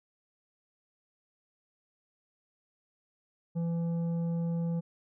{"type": "tone with tanh clipping", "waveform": "triangle", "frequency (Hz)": 168.2, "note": "E3", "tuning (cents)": 35, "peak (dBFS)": -30, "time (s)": [3.55, 4.81], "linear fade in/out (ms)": 20, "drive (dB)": 12, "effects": []}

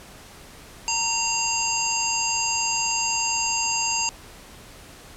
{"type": "harmonic tone with a mistuned harmonic", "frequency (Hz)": 921, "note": "A#5", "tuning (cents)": -21, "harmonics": [1, 3, 5, 7, 8], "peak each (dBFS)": [-28, -28, -28, -28, -28], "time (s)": [0.88, 4.09], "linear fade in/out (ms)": 0, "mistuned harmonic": 5, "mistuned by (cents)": 73, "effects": ["pink hiss -45 dBFS RMS until 5.16 s", "low-pass 12000 Hz 12 dB/octave"]}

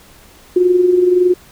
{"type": "tone with amplitude modulation", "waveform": "sine", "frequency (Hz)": 360.3, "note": "F#4", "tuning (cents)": -46, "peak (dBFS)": -6, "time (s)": [0.56, 1.34], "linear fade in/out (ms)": 5, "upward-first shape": "sine", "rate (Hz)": 21.6, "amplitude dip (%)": 55, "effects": ["pink hiss -44 dBFS RMS until 1.51 s"]}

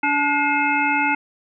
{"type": "harmonic tone with a mistuned harmonic", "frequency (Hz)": 288.4, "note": "D4", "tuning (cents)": -31, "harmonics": [1, 3, 5, 7, 9], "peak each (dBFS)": [-25, -21, -24, -23, -24], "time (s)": [0.03, 1.15], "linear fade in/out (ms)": 5, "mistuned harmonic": 7, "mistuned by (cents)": 91, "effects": []}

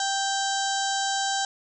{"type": "harmonic tone", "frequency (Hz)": 784, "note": "G5", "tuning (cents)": 0, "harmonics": [1, 2, 4, 5, 6, 7, 8, 9, 10], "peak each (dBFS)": [-27, -31, -34, -34, -38, -37, -36, -35, -38], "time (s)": [0, 1.45], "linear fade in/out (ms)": 2, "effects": []}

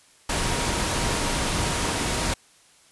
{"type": "tone in noise", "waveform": "sine", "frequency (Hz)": 944, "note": "A#5", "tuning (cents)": 22, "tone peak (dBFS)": -36, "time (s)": [0.29, 2.34], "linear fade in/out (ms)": 5, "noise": "pink", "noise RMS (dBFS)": -25, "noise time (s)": [0.29, 2.34], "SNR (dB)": -14, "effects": ["white hiss -56 dBFS RMS until 2.91 s", "resampled to 24000 Hz"]}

